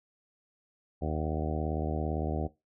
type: harmonic tone with a mistuned harmonic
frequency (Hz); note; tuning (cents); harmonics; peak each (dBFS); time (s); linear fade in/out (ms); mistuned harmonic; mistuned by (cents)
77.7; D#2; -2; 1 / 2 / 3 / 4 / 5 / 6 / 7 / 8 / 9 / 10; -33 / -36 / -38 / -39 / -40 / -41 / -41 / -42 / -43 / -43; 1.01-2.48; 20; 10; -45
effects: noise-tail reverb RT60 0.2 s tail -17 dB re dry